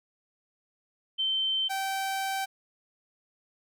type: tone pair in turn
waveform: sine / sawtooth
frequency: 3100 / 775 Hz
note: G7 / G5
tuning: -20 / -20 cents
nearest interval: 2 octaves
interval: 2400 cents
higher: first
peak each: -25 dBFS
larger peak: neither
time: 1.18-1.69 / 1.69-2.46 s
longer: second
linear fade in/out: 20 ms
effects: none